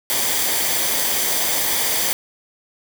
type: noise with comb filter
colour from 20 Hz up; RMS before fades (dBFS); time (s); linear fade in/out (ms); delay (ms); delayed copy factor
white; -20; 0.1-2.13; 0; 0.74; -0.5
effects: none